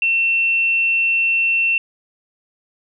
sine tone, 2700 Hz, E7, 41 cents sharp, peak -14 dBFS, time 0.02-1.78 s, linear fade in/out 2 ms, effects none

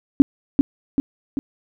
sine tone with echo, 277.2 Hz, C#4, in tune, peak -4 dBFS, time 0.2-0.22 s, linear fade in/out 0 ms, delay 390 ms, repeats 3, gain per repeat -5 dB, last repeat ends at 1.39 s, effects none

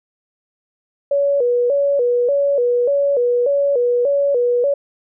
sine tone with vibrato, 523.3 Hz, C5, in tune, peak -13 dBFS, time 1.11-4.74 s, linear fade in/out 5 ms, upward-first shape square, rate 1.7 Hz, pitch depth 130 cents each way, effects none

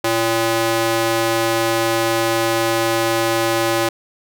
square tone with high-pass filter, 114 Hz, A#2, 38 cents flat, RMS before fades -18 dBFS, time 0.04-3.89 s, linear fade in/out 5 ms, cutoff 400 Hz, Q 0.87, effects none

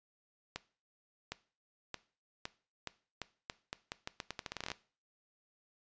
accelerating click train, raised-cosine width 0.2 ms, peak -21 dBFS, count 22, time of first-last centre 0.56-4.717 s, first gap 760 ms, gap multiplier 0.82, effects noise-tail reverb RT60 0.4 s tail -18 dB re dry + resampled to 16000 Hz

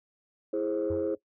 sine chord, E augmented, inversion none, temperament equal with one note detuned, 329.6 / 415.3 / 528.7 Hz, E4 / G#4 / B#4, 0 / 0 / +18 cents, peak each -30 dBFS, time 0.53-1.15 s, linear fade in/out 5 ms
sine tone with exponential decay, 89.5 Hz, F2, 43 cents sharp, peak -31 dBFS, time 0.9-1.18 s, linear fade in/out 5 ms, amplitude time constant 60 ms
effects noise-tail reverb RT60 0.1 s tail -19 dB re dry + tanh soft clip ceiling -21 dBFS

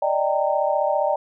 sine chord, Eb major seventh, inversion third, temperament equal with one note detuned, 587.3 / 622.3 / 784 / 919 Hz, D5 / Eb5 / G5 / Bb5, 0 / 0 / 0 / -25 cents, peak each -22 / -24 / -24 / -26 dBFS, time 0.02-1.16 s, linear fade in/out 5 ms, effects none

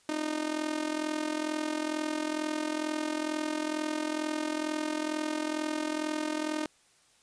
sawtooth tone with amplitude modulation, 306.9 Hz, D#4, 24 cents flat, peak -23 dBFS, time 0.09-6.66 s, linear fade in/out 2 ms, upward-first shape sine, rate 42.2 Hz, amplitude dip 75%, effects white hiss -64 dBFS RMS until 7.22 s + resampled to 22050 Hz

